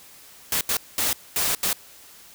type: noise bursts at uneven times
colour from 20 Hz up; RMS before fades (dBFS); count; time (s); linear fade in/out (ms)
white; -23; 5; 0.52-0.61 / 0.69-0.77 / 0.98-1.13 / 1.36-1.55 / 1.63-1.73; 2
effects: white hiss -48 dBFS RMS until 2.34 s